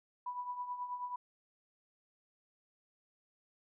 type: tone with tremolo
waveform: sine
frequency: 986 Hz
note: B5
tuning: 3 cents flat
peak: -35 dBFS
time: 0.26-1.16 s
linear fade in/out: 5 ms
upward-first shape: triangle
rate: 9.3 Hz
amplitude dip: 70%
effects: none